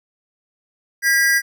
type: tone pair together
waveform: square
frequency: 1623 / 1951.9 Hz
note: G#6 / B6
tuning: -40 / -21 cents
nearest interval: minor third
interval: 319 cents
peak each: -17 dBFS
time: 1.02-1.42 s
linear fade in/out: 50 ms
effects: none